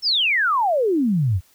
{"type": "exponential sweep", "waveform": "sine", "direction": "down", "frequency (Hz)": [5540, 82.41], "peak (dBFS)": -16, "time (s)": [0.02, 1.41], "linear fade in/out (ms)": 50, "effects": ["white hiss -57 dBFS RMS until 1.54 s"]}